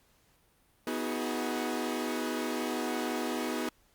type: chord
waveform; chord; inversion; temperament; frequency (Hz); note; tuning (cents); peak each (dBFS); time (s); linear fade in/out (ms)
sawtooth; G# minor seventh; first; equal with one note detuned; 246.9 / 318 / 370 / 415.3; B3 / D#4 / F#4 / G#4; 0 / +38 / 0 / 0; -31 / -32 / -35 / -35; 0.87-3.69; 2
effects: pink hiss -67 dBFS RMS until 3.94 s + Opus 48 kbps